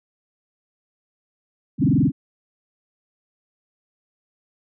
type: tone with frequency modulation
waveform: sine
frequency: 207.7 Hz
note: G#3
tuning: in tune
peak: -14 dBFS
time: 1.78-2.12 s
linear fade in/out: 50 ms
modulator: 21.4 Hz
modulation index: 3.9
effects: none